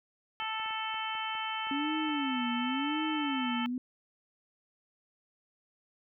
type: harmonic tone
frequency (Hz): 440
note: A4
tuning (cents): 0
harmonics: 2 / 3 / 4 / 5 / 6 / 7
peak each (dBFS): -37 / -39 / -44 / -42 / -42 / -39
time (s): 0.4-3.66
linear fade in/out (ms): 0
type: clicks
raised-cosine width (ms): 0.5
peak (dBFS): -35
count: 9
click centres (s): 0.423 / 0.599 / 0.661 / 0.708 / 0.943 / 1.152 / 1.352 / 1.67 / 2.092
type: tone with vibrato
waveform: sine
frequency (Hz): 272.9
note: C#4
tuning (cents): -27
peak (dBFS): -31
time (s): 1.71-3.78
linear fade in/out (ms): 2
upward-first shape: sine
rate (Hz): 0.93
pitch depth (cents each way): 230
effects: none